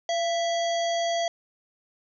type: harmonic tone with a mistuned harmonic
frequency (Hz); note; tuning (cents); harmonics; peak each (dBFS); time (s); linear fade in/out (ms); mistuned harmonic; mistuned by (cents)
659.3; E5; 0; 1 / 3 / 5 / 7 / 9 / 10; -24 / -36 / -34 / -39 / -40 / -43; 0.09-1.28; 2; 1; +55
effects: none